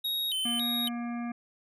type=tone with vibrato; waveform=square; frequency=3400 Hz; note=G#7; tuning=40 cents sharp; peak=-29 dBFS; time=0.04-0.89 s; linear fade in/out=10 ms; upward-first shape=square; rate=1.8 Hz; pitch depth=180 cents each way
type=harmonic tone; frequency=237.6 Hz; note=A#3; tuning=33 cents sharp; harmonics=1 / 3 / 5 / 7 / 9 / 10; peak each=-32 / -42 / -46 / -49 / -51 / -52 dBFS; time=0.45-1.32 s; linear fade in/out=5 ms
effects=none